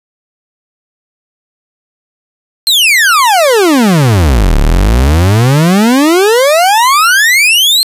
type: exponential two-way sweep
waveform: 40% pulse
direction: down then up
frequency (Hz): 4265 to 34.14 to 4265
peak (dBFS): -4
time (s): 2.67-7.83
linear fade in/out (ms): 0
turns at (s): 4.58
effects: resampled to 32000 Hz + 7-bit